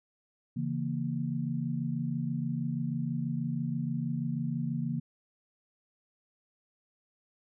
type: chord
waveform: sine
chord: A# diminished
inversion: first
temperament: equal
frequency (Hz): 138.59 / 164.81 / 233.1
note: C#3 / E3 / A#3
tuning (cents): 0 / 0 / 0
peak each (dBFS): -34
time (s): 0.56-5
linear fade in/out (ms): 10
effects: none